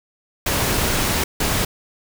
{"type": "noise bursts at uneven times", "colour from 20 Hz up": "pink", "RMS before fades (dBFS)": -20, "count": 2, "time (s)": [[0.46, 1.24], [1.4, 1.65]], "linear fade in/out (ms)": 5, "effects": []}